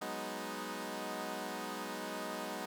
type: chord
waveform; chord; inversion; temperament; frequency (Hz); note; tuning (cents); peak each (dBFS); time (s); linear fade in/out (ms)
10% pulse; G# minor seventh; third; equal; 185 / 207.7 / 246.9 / 311.1; F#3 / G#3 / B3 / D#4; 0 / 0 / 0 / 0; -38 / -36 / -36 / -36; 0.01-2.66; 10
effects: none